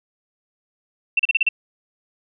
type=tone bursts; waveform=sine; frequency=2694 Hz; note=E7; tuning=37 cents sharp; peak=-13 dBFS; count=6; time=1.17-1.489 s; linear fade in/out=5 ms; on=24 ms; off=35 ms; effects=none

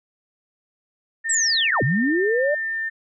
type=tone with pitch glide; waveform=sine; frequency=1813 to 1798.4 Hz; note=A#6 to A6; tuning=-49 to +37 cents; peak=-23 dBFS; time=1.24-2.9 s; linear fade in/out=20 ms; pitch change=-14 cents; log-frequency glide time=1.98-2.29 s
type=linear two-way sweep; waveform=sine; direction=down then up; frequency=8030 to 113.5 to 611 Hz; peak=-18 dBFS; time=1.29-2.55 s; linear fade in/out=10 ms; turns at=1.83 s
effects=none

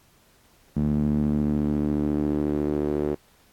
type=tone with band-pass filter sweep; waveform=sawtooth; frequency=74.1 Hz; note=D2; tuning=16 cents sharp; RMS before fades=-24 dBFS; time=0.76-3.15 s; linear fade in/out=10 ms; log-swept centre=200 to 380 Hz; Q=3.1; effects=pink hiss -59 dBFS RMS until 3.52 s + AAC 64 kbps

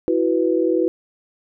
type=chord; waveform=sine; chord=E suspended second; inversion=none; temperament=equal; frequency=329.6 / 370 / 493.9 Hz; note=E4 / F#4 / B4; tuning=0 / 0 / 0 cents; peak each=-19 / -20 / -21 dBFS; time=0.08-0.88 s; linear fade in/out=0 ms; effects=none

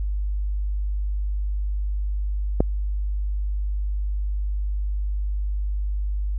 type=click; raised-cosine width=2 ms; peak=-4 dBFS; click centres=2.605 s; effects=added 50 Hz sine -22 dBFS peak until 6.38 s

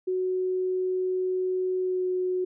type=tone with pitch glide; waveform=sine; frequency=370 to 366.8 Hz; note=F#4 to F#4; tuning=0 to -15 cents; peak=-24 dBFS; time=0.07-2.45 s; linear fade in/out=10 ms; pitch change=-15 cents; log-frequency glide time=1.8-2.07 s; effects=none

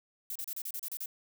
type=noise bursts; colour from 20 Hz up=violet; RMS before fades=-38 dBFS; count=9; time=0.3-1.059 s; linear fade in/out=2 ms; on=55 ms; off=33 ms; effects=none

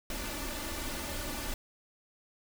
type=noise with comb filter; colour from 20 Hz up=pink; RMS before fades=-37 dBFS; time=0.1-1.54 s; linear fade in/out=2 ms; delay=3.4 ms; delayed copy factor=+0.65; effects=none

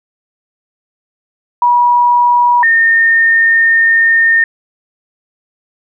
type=tone pair in turn; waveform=sine; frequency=967 / 1825.5 Hz; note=B5 / A#6; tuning=-37 / -37 cents; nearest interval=major seventh; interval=1100 cents; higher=second; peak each=-6 dBFS; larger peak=neither; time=1.62-2.63 / 2.63-4.44 s; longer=second; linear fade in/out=2 ms; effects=none

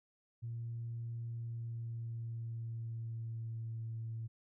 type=tone with pitch glide; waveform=sine; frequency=116.54 to 113.35 Hz; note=A#2 to A#2; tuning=0 to -48 cents; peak=-38 dBFS; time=0.42-4.28 s; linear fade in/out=20 ms; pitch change=-48 cents; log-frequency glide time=1.24-3.83 s; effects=tanh soft clip ceiling -34 dBFS

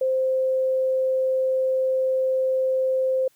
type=tone; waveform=sine; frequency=522 Hz; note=C5; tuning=4 cents flat; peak=-19 dBFS; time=0.01-3.28 s; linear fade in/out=5 ms; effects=white hiss -62 dBFS RMS until 3.35 s

